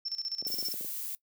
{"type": "tone with tremolo", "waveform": "sine", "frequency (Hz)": 5370, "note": "E8", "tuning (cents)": 31, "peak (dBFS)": -30, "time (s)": [0.05, 0.73], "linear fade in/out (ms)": 10, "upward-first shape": "square", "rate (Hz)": 15, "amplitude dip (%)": 75}
{"type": "clicks", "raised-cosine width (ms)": 2, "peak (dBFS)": -31, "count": 10, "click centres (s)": [0.425, 0.467, 0.502, 0.542, 0.587, 0.627, 0.685, 0.741, 0.81, 0.846]}
{"type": "noise", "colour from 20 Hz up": "violet", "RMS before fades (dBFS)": -37, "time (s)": [0.47, 1.15], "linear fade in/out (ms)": 0}
{"effects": ["noise-tail reverb RT60 0.1 s tail -21 dB re dry", "high-pass 200 Hz 12 dB/octave"]}